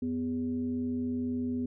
sine tone with frequency modulation, 249 Hz, B3, 14 cents sharp, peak -29 dBFS, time 0.02-1.66 s, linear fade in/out 5 ms, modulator 158 Hz, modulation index 0.48, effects none

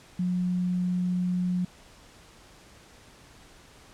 sine tone, 180 Hz, F#3, 47 cents flat, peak -24 dBFS, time 0.19-1.65 s, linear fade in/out 5 ms, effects pink hiss -53 dBFS RMS until 3.93 s + low-pass 9000 Hz 12 dB/octave

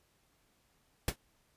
pink noise with exponential decay, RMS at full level -27 dBFS, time 1.08-1.16 s, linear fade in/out 2 ms, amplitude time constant 17 ms, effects pink hiss -72 dBFS RMS until 1.56 s + resampled to 32000 Hz

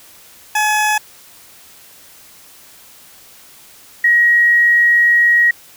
20% pulse / sine tone pair in turn, 850 / 1896.6 Hz, G#5 / A#6, +40 / +29 cents, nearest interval octave + major second, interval 1389 cents, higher second, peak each -8 dBFS, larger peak neither, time 0.55-0.98 / 4.04-5.51 s, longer second, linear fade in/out 5 ms, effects white hiss -43 dBFS RMS until 5.76 s

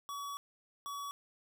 square tone bursts at uneven times, 1133 Hz, C#6, 37 cents sharp, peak -40 dBFS, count 2, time 0.09-0.37 / 0.86-1.11 s, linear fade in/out 0 ms, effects none

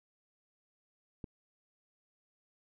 click, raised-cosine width 3 ms, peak -29 dBFS, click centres 1.242 s, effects none

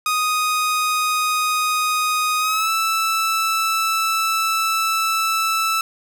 sawtooth tone with pitch glide, 1245 to 1319 Hz, D#6 to E6, +1 to +1 cents, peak -14 dBFS, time 0.06-5.81 s, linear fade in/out 2 ms, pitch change +100 cents, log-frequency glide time 2.39-2.7 s, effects 9-bit

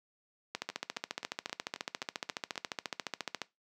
two click trains, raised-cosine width 0.2 ms, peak -17 / -24 dBFS, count 42 / 8, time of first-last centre 0.55-3.417 / 0.7-2.557 s, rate 14.3 / 3.77 Hz, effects noise-tail reverb RT60 0.2 s tail -19 dB re dry + high-pass 200 Hz 12 dB/octave

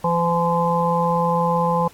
harmonic tone with a mistuned harmonic, 170 Hz, F3, 46 cents flat, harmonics 1 / 3 / 5 / 6, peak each -22 / -22 / -22 / -22 dBFS, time 0.04-1.88 s, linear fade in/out 5 ms, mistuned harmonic 6, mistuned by +18 cents, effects pink hiss -48 dBFS RMS until 1.93 s + AAC 64 kbps

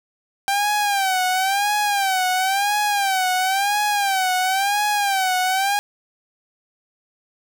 sawtooth tone with vibrato, 784 Hz, G5, in tune, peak -14 dBFS, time 0.48-5.79 s, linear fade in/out 0 ms, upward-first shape sine, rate 0.97 Hz, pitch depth 110 cents each way, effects none

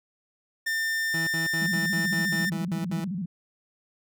45% pulse tone, 1800 Hz, A6, 39 cents sharp, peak -25 dBFS, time 0.66-2.5 s, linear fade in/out 10 ms
30% pulse tone bursts, 163.7 Hz, E3, 12 cents flat, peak -28 dBFS, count 10, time 1.14-3.043 s, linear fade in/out 2 ms, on 130 ms, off 67 ms
sine tone with vibrato, 185.1 Hz, F#3, 1 cent sharp, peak -28 dBFS, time 1.61-3.26 s, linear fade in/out 10 ms, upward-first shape square, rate 14 Hz, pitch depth 150 cents each way
effects none

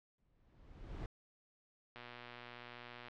brown noise with exponential growth, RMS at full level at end -41 dBFS, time 0.18-1.06 s, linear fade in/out 1 ms, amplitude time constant 190 ms
click train, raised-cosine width 0.3 ms, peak -34 dBFS, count 137, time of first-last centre 1.96-3.084 s, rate 121 Hz
effects low-pass 4000 Hz 12 dB/octave

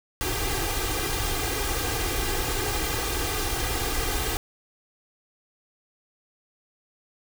pink noise with comb filter, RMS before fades -27 dBFS, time 0.21-4.37 s, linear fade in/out 0 ms, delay 2.5 ms, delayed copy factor +1, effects none

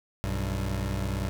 25% pulse tone pair together, 61.37 / 97 Hz, B1 / G2, -10 / -18 cents, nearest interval minor sixth, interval 792 cents, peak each -27 dBFS, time 0.24-1.29 s, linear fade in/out 0 ms, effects none

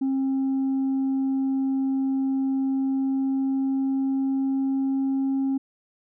sine tone with pitch glide, 268.1 to 269.8 Hz, C4 to C#4, +42 to -47 cents, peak -19 dBFS, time 0.01-5.58 s, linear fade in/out 10 ms, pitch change +11 cents, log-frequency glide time 2.61-5.27 s, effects tanh soft clip ceiling -20 dBFS

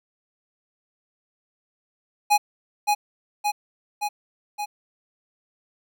square tone with echo, 830.6 Hz, G#5, in tune, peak -15 dBFS, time 2.3-2.38 s, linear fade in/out 20 ms, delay 570 ms, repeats 4, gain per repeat -3 dB, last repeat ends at 4.66 s, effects none

